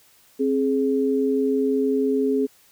sine tone pair together, 266.1 / 419.8 Hz, C4 / G#4, +29 / +19 cents, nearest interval minor sixth, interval 790 cents, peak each -21 / -21 dBFS, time 0.39-2.47 s, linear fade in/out 20 ms, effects white hiss -56 dBFS RMS until 2.71 s

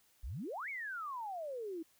sine exponential two-way sweep, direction up then down, 46.25 to 2290 to 313.7 Hz, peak -39 dBFS, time 0.23-1.83 s, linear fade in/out 10 ms, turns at 0.69 s, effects white hiss -70 dBFS RMS until 1.99 s

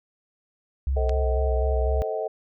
sine tone with vibrato, 64.8 Hz, C2, 16 cents flat, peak -21 dBFS, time 0.87-2.02 s, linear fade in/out 0 ms, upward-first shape square, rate 4 Hz, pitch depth 60 cents each way
sine chord, A diminished seventh, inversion none, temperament just, 440 / 528 / 633.6 / 760.3 Hz, A4 / C5 / Eb5 / Gb5, 0 / +16 / +31 / +47 cents, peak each -29 / -34 / -29 / -34 dBFS, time 0.96-2.28 s, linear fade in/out 10 ms
click, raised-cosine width 0.2 ms, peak -19 dBFS, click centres 1.094 s
effects none

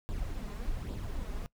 brown noise with flanger, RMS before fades -36 dBFS, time 0.09-1.46 s, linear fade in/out 0 ms, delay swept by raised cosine 0.24 to 4.94 ms, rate 1.2 Hz, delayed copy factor +0.55, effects noise-tail reverb RT60 0.1 s tail -21 dB re dry

